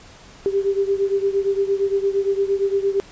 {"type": "beating tone pair", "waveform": "sine", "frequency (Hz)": [392, 400.7], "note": ["G4", "G4"], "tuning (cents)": [0, 38], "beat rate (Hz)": 8.7, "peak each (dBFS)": [-19, -22], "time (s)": [0.46, 3], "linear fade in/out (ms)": 0, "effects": ["pink hiss -45 dBFS RMS until 3.11 s", "resampled to 16000 Hz"]}